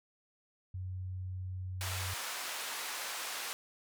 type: tone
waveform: sine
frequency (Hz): 92.5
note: F#2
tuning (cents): 0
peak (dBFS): -37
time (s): 0.74-2.14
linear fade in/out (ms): 5
type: band-pass noise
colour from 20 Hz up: pink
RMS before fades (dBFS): -40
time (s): 1.81-3.53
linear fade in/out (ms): 0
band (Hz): 920 to 14000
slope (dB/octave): 12
effects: none